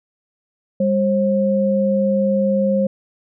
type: tone pair together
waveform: sine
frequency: 200.2 / 535.7 Hz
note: G3 / C5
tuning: +37 / +41 cents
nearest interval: octave + perfect fourth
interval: 1704 cents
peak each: -17 dBFS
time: 0.8-2.87 s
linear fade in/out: 5 ms
effects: none